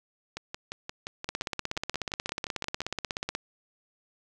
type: two click trains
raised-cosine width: 0.2 ms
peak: -18 / -13 dBFS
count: 15 / 35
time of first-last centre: 0.37-2.818 / 1.29-3.351 s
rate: 5.72 / 16.5 Hz
effects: none